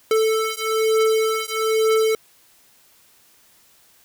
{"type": "beating tone pair", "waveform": "square", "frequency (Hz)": [440, 441.1], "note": ["A4", "A4"], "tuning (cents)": [0, 4], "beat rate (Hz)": 1.1, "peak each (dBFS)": -21, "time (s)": [0.11, 2.15], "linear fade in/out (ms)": 2, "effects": ["white hiss -55 dBFS RMS until 4.04 s"]}